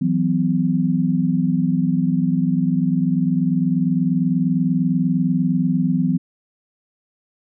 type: chord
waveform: sine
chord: E suspended second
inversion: none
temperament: equal with one note detuned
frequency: 164.81 / 185 / 253.4 Hz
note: E3 / F#3 / B3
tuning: 0 / 0 / +45 cents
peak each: -20 dBFS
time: 0.01-6.18 s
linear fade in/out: 10 ms
effects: none